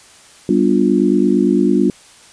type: chord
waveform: sine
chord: G dominant seventh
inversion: none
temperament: just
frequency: 196 / 245 / 294 / 352.8 Hz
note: G3 / B3 / D4 / F4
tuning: 0 / -14 / +2 / +18 cents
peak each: -16 dBFS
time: 0.49-1.9 s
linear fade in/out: 2 ms
effects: white hiss -44 dBFS RMS until 2.32 s + resampled to 22050 Hz